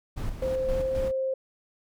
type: noise with tremolo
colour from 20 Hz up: brown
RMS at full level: -31 dBFS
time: 0.16-1.12 s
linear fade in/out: 20 ms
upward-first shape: square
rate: 3.8 Hz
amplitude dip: 50%
type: tone with pitch glide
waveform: sine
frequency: 522 to 528.1 Hz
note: C5 to C5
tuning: -4 to +16 cents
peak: -25 dBFS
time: 0.42-1.34 s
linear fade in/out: 5 ms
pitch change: +20 cents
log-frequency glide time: 0.6-1.06 s
effects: none